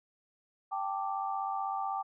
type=chord; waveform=sine; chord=G suspended second; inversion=none; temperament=equal; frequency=784 / 880 / 1174.7 Hz; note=G5 / A5 / D6; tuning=0 / 0 / 0 cents; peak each=-34 / -38 / -37 dBFS; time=0.71-2.03 s; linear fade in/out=20 ms; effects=none